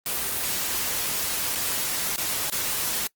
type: noise with dropouts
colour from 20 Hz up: white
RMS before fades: -27 dBFS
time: 0.06-3.07 s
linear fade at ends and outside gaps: 1 ms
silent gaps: 1.553-1.556 / 2.161-2.18 / 2.5-2.522 s
effects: noise-tail reverb RT60 0.1 s tail -23 dB re dry + Opus 24 kbps